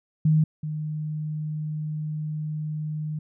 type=tone pair in turn; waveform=sine; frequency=155.56 / 153.24 Hz; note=D#3 / D#3; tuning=0 / -26 cents; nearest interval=unison; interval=26 cents; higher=first; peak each=-16 / -27 dBFS; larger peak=first; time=0.25-0.44 / 0.63-3.19 s; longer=second; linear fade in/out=5 ms; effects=none